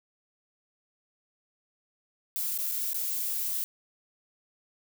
violet noise with dropouts, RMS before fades -31 dBFS, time 2.36-3.64 s, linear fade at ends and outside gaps 0 ms, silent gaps 2.577-2.587 / 2.715-2.719 / 2.932-2.945 s, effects none

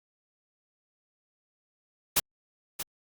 white noise with echo, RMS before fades -22 dBFS, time 2.16-2.2 s, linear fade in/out 10 ms, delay 630 ms, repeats 1, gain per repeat -11 dB, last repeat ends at 2.83 s, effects Opus 48 kbps

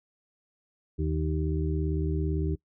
harmonic tone, 77.78 Hz, D#2, in tune, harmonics 1 / 2 / 4 / 5, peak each -28 / -31 / -34 / -35 dBFS, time 0.98-2.56 s, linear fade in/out 20 ms, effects noise-tail reverb RT60 0.1 s tail -21 dB re dry

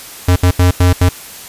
square tone bursts at uneven times, 90 Hz, F#2, 47 cents flat, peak -7 dBFS, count 5, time 0.28-0.36 / 0.43-0.51 / 0.59-0.71 / 0.8-0.93 / 1.01-1.09 s, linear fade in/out 5 ms, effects white hiss -32 dBFS RMS until 1.48 s + resampled to 32000 Hz

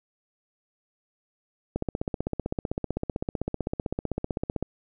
click train, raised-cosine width 2 ms, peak -14 dBFS, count 46, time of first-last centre 1.76-4.626 s, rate 15.7 Hz, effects none

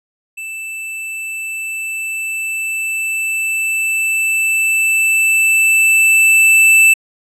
square tone with level ramp, 2647 Hz, E7, 7 cents sharp, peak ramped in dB -25 to -6 dBFS, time 0.37-6.94 s, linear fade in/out 10 ms, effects low-pass 12000 Hz 12 dB/octave

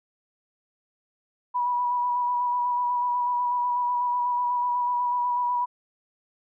sine tone with vibrato, 977 Hz, B5, 19 cents flat, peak -22 dBFS, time 1.54-5.66 s, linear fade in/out 20 ms, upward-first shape square, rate 8.1 Hz, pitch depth 17 cents each way, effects none

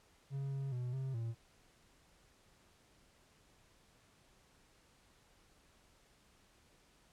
triangle tone with pitch steps, 137.6 / 136.8 / 123.7 / 133.1 / 114.8 Hz, C#3 / C#3 / B2 / C3 / A#2, -12 / -23 / +3 / +30 / -26 cents, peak -35 dBFS, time 0.3-1.35 s, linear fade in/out 50 ms, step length 210 ms, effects pink hiss -68 dBFS RMS until 7.12 s + low-pass 10000 Hz 12 dB/octave

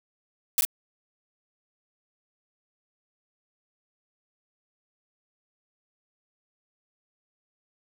blue noise with echo, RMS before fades -21 dBFS, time 0.58-0.61 s, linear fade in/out 2 ms, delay 41 ms, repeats 1, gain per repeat -4 dB, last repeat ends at 0.651 s, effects none

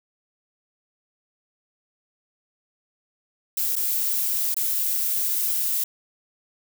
violet noise with dropouts, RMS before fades -24 dBFS, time 3.57-5.84 s, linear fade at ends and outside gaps 5 ms, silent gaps 3.756-3.763 / 4.544-4.565 s, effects none

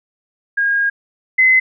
sine tone pair in turn, 1628 / 2043 Hz, G#6 / C7, -35 / -42 cents, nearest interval major third, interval 393 cents, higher second, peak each -13 / -8 dBFS, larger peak second, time 0.57-0.9 / 1.38-1.6 s, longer first, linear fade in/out 10 ms, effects none

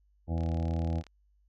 harmonic tone, 82.41 Hz, E2, in tune, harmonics 1 / 2 / 3 / 4 / 6 / 7 / 8 / 9 / 10, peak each -29 / -35 / -39 / -41 / -45 / -46 / -47 / -48 / -49 dBFS, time 0.27-1.03 s, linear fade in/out 50 ms
click train, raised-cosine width 0.2 ms, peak -33 dBFS, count 26, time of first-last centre 0.38-1.067 s, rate 36.4 Hz
effects added 50 Hz sine -64 dBFS peak until 1.48 s

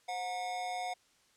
square tone with amplitude modulation, 727 Hz, F#5, 31 cents flat, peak -33 dBFS, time 0.08-0.94 s, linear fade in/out 10 ms, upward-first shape sine, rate 203 Hz, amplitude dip 60%, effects white hiss -68 dBFS RMS until 1.36 s + low-pass 8000 Hz 12 dB/octave

